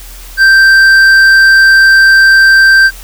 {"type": "tone with hard clipping", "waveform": "sine", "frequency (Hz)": 1567, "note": "G6", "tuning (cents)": -1, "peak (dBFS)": -3, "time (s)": [0.37, 2.91], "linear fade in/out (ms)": 50, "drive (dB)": 6, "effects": ["added 42 Hz sine -28 dBFS peak until 3.03 s", "white hiss -33 dBFS RMS until 3.03 s"]}